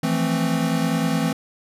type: chord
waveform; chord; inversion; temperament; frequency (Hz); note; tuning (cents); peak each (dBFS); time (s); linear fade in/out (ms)
square; F major seventh; third; equal; 164.81 / 174.61 / 220 / 261.6; E3 / F3 / A3 / C4; 0 / 0 / 0 / 0; -24 / -30 / -26 / -25; 0.03-1.33; 5
effects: resampled to 32000 Hz